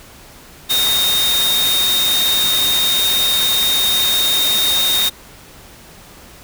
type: tone in noise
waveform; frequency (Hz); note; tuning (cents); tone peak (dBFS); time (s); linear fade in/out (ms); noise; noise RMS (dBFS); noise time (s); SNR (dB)
sine; 3701; A#7; -13; -14; 0.69-5.1; 20; white; -20; 0.69-5.1; +3
effects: pink hiss -41 dBFS RMS until 6.43 s